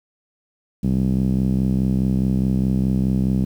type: tone with low-pass filter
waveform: 5% pulse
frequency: 64.8 Hz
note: C2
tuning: 16 cents flat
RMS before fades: -19 dBFS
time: 0.83-3.45 s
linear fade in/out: 10 ms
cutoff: 190 Hz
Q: 2.5
effects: 8-bit